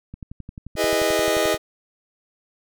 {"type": "click train", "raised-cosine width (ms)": 5, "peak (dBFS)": -23, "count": 17, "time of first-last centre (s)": [0.14, 1.544], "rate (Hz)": 11.4}
{"type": "chord", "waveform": "sawtooth", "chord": "E major seventh", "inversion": "none", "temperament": "just", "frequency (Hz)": [329.6, 412, 494.4, 618.1], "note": ["E4", "G#4", "B4", "D#5"], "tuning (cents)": [0, -14, 2, -12], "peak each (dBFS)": [-22, -20, -22, -17], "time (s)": [0.76, 1.58], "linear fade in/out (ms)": 50}
{"effects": []}